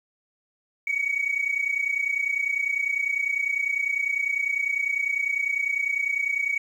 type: tone pair together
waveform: sine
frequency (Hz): 2230 / 2260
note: C#7 / C#7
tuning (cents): +10 / +33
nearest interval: unison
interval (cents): 23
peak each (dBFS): -26 / -24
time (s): 0.87-6.58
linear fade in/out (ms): 5
effects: tanh soft clip ceiling -17 dBFS + 9-bit